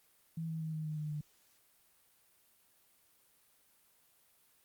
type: tone with pitch steps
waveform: sine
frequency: 163.2 / 160.86 / 158.55 / 156.28 / 154.04 / 151.83 / 149.66 Hz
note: E3 / E3 / D#3 / D#3 / D#3 / D#3 / D3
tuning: -17 / -42 / +33 / +8 / -17 / -42 / +33 cents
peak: -36 dBFS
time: 0.37-1.21 s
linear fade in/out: 5 ms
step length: 120 ms
effects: white hiss -69 dBFS RMS until 4.64 s + Opus 32 kbps